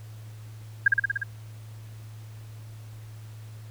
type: tone with echo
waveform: sine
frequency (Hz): 1613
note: G6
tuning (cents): +49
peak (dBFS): -13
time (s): 0.86-0.88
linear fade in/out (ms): 5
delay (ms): 59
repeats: 6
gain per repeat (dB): -2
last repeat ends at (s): 1.234
effects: added 109 Hz sine -40 dBFS peak until 3.7 s + pink hiss -55 dBFS RMS until 3.7 s